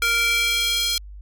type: tone with high-pass filter sweep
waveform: square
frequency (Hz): 465.4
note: A#4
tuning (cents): -3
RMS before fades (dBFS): -21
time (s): 0.02-0.98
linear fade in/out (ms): 2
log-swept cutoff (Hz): 1800 to 3900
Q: 2.4
effects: added 50 Hz sine -36 dBFS peak until 1.21 s